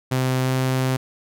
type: tone with pitch glide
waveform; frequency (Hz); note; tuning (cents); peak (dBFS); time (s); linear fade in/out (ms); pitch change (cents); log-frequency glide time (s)
sawtooth; 129.3 to 130.2; C3 to C3; -20 to -8; -15; 0.11-0.97; 10; +12; 0.43-0.5
effects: none